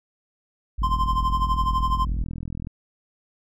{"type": "tone", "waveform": "sine", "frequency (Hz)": 51.8, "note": "G#1", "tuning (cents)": -4, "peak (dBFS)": -23, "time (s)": [0.78, 2.24], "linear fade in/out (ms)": 10}
{"type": "click train", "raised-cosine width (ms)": 5, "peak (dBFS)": -20, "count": 78, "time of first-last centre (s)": [0.82, 2.671], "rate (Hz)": 41.6}
{"type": "tone with tremolo", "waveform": "triangle", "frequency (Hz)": 1043, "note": "C6", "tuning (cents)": -6, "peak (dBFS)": -17, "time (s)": [0.83, 2.05], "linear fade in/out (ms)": 5, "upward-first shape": "sine", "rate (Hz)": 12, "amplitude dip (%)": 80}
{"effects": []}